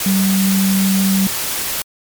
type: tone in noise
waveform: sine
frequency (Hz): 192.6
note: G3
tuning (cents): -30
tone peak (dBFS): -12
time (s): 0.06-1.27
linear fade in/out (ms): 2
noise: white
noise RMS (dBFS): -21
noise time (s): 0-1.82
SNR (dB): +6
effects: MP3 96 kbps